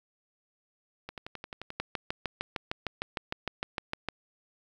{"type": "two click trains", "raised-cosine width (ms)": 0.3, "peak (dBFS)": [-15, -23], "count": [16, 8], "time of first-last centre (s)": [[1.8, 4.087], [1.09, 1.704]], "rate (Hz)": [6.56, 11.4], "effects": ["9-bit"]}